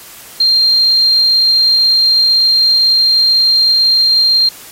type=tone; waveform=sine; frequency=4186 Hz; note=C8; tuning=in tune; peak=-7 dBFS; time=0.4-4.49 s; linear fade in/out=5 ms; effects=white hiss -35 dBFS RMS until 4.71 s + AAC 48 kbps